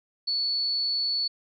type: tone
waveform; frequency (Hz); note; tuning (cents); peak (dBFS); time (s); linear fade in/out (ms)
sine; 4435; C#8; 0; -24; 0.27-1.28; 10
effects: none